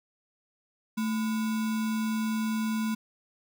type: tone with sample-and-hold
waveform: sine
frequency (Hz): 220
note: A3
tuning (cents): 0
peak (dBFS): -26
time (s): 0.97-2.95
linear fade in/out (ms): 10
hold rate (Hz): 1225
effects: none